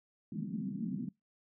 white band-pass noise, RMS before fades -38 dBFS, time 0.32-1.09 s, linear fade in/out 5 ms, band 160 to 250 Hz, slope 48 dB/octave, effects noise-tail reverb RT60 0.2 s tail -25 dB re dry

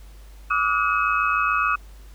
sine tone cluster, 1160 / 1267 / 1438 / 2555 Hz, D6 / D#6 / F#6 / D#7, -22 / +31 / -50 / +45 cents, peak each -23 / -24 / -24 / -26 dBFS, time 0.5-1.76 s, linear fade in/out 10 ms, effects added 50 Hz sine -41 dBFS peak until 2.14 s + pink hiss -54 dBFS RMS until 2.14 s

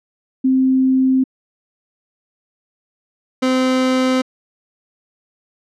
sine / 30% pulse tone pair in turn, 261.6 / 258.1 Hz, C4 / C4, 0 / -23 cents, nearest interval unison, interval 23 cents, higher first, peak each -11 dBFS, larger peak neither, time 0.44-1.24 / 3.42-4.22 s, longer neither, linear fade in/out 10 ms, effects low-pass 6000 Hz 12 dB/octave

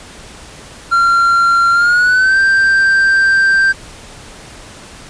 triangle tone with pitch glide, 1377 to 1572.6 Hz, F6 to G6, -25 to +5 cents, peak -6 dBFS, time 0.91-3.73 s, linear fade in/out 20 ms, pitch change +230 cents, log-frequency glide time 1.72-2.39 s, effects pink hiss -35 dBFS RMS until 5.09 s + resampled to 22050 Hz

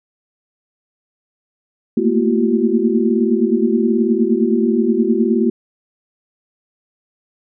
sine tone cluster, 218.9 / 229.1 / 238 / 341.3 / 379.9 Hz, A3 / A#3 / A#3 / F4 / F#4, -9 / -30 / +36 / -40 / +46 cents, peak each -19 dBFS, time 1.97-5.5 s, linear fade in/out 5 ms, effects none

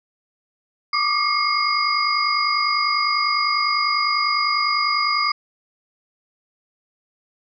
sine tone cluster, 1156 / 1206 / 2153 / 4891 Hz, D6 / D6 / C7 / D#8, -28 / +46 / +49 / -31 cents, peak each -23 dBFS, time 0.93-5.32 s, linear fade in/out 5 ms, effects none

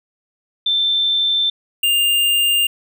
sine / square tone pair in turn, 3554 / 2804 Hz, A7 / F7, +17 / +6 cents, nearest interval major third, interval 411 cents, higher first, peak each -14 dBFS, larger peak neither, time 0.66-1.5 / 1.83-2.67 s, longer neither, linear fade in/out 5 ms, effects none

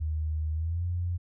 sine tone with pitch glide, 77.78 to 87.81 Hz, D#2 to F2, 0 to +10 cents, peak -27 dBFS, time 0-1.18 s, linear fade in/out 20 ms, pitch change +210 cents, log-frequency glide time 0.53-0.85 s, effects none

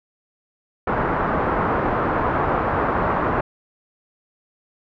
white low-pass noise, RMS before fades -21 dBFS, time 0.87-3.41 s, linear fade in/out 5 ms, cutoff 1300 Hz, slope 24 dB/octave, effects none

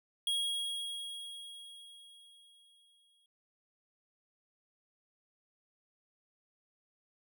square tone with exponential decay, 3297 Hz, G#7, 13 cents flat, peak -30 dBFS, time 0.27-3.26 s, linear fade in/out 2 ms, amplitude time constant 650 ms, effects none

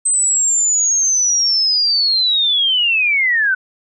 sine linear sweep, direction down, 8240 to 1480 Hz, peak -12 dBFS, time 0.05-3.55 s, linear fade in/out 10 ms, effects none

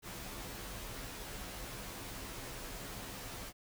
pink noise with comb filter, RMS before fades -45 dBFS, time 0.02-3.53 s, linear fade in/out 50 ms, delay 13 ms, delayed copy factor -0.7, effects none

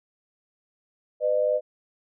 sine tone pair together, 504 / 607.5 Hz, B4 / D#5, +35 / -42 cents, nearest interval minor third, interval 323 cents, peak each -24 / -22 dBFS, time 1.2-1.61 s, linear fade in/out 50 ms, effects none

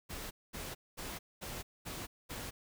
pink noise bursts, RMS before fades -43 dBFS, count 6, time 0.09-2.51 s, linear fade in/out 20 ms, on 220 ms, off 220 ms, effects none

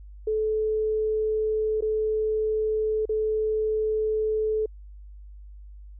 sine tone with dropouts, 433.5 Hz, A4, 26 cents flat, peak -22 dBFS, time 0.27-4.66 s, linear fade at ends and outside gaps 5 ms, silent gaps 1.808-1.822 / 3.055-3.092 s, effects added 50 Hz sine -41 dBFS peak until 5.99 s

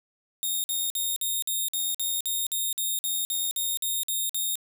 5% pulse tone bursts, 3690 Hz, A#7, 18 cents flat, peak -18 dBFS, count 16, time 0.43-4.555 s, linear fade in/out 0 ms, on 210 ms, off 51 ms, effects none

